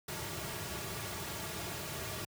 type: noise with comb filter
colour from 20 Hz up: pink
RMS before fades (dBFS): -40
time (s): 0.08-2.25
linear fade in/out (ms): 5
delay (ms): 3.9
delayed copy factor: -0.65
effects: high-pass 80 Hz 12 dB/octave